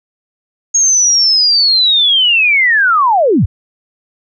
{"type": "linear sweep", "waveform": "sine", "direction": "down", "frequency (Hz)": [6600, 56.1], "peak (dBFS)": -7, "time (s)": [0.74, 3.46], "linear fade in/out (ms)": 10, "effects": []}